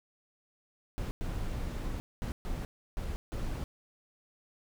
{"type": "noise bursts at uneven times", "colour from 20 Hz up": "brown", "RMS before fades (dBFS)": -35, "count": 6, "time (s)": [[0.98, 1.11], [1.21, 2], [2.22, 2.32], [2.45, 2.65], [2.97, 3.16], [3.32, 3.64]], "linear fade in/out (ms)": 0, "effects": []}